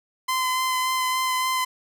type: tone with vibrato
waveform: sawtooth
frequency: 1028 Hz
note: C6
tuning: 31 cents flat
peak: -18 dBFS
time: 0.28-1.65 s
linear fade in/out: 10 ms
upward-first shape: sine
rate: 3.5 Hz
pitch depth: 13 cents each way
effects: none